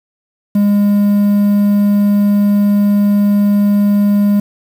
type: tone with quantisation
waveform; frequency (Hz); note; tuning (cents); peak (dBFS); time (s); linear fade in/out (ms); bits
triangle; 204.1; G#3; -30; -6; 0.55-4.4; 5; 6
effects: none